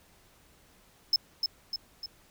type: tone with echo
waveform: triangle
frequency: 5240 Hz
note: E8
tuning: 11 cents flat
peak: -19 dBFS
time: 1.13-1.16 s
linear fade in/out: 2 ms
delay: 300 ms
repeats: 3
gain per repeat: -5 dB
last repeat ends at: 2.06 s
effects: pink hiss -61 dBFS RMS until 2.3 s